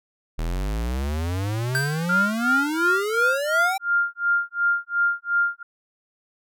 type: exponential sweep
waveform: square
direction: up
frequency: 38.89 to 790 Hz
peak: -24 dBFS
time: 0.38-3.78 s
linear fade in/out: 10 ms
type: tone with exponential decay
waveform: square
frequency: 1568 Hz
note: G6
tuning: in tune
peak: -20 dBFS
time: 1.75-2.26 s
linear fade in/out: 0 ms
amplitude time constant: 110 ms
type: tone with tremolo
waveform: sine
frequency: 1400 Hz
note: F6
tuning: 4 cents sharp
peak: -16 dBFS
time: 2.09-5.63 s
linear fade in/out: 5 ms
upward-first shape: sine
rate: 2.8 Hz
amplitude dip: 100%
effects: none